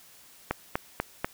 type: click train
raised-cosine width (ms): 0.5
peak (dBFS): -11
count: 4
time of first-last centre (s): 0.51-1.245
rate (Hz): 4.08
effects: white hiss -54 dBFS RMS until 1.33 s